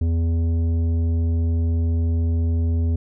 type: tone with tanh clipping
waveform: triangle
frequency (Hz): 83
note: E2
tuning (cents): +12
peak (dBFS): -19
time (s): 0.01-2.96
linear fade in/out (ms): 5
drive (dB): 14
effects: none